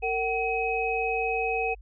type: tone cluster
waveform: sine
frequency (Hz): 455.8 / 755 / 2540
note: A#4 / F#5 / D#7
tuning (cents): -39 / +35 / +35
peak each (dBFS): -29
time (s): 0.02-1.75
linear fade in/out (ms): 20
effects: added 50 Hz sine -44 dBFS peak until 1.81 s